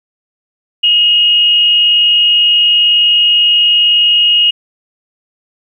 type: tone with frequency modulation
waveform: sine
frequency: 2870 Hz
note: F7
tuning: 47 cents sharp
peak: -6 dBFS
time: 0.83-4.51 s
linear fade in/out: 10 ms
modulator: 301 Hz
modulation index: 0.2
effects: 8-bit